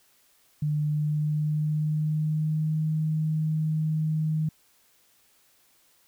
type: tone with pitch glide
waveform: sine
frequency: 150 to 156.1 Hz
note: D3 to D#3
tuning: +37 to +6 cents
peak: -23 dBFS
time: 0.62-4.49 s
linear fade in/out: 5 ms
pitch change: +69 cents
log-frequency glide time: 0.87-2.83 s
effects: white hiss -63 dBFS RMS until 6.07 s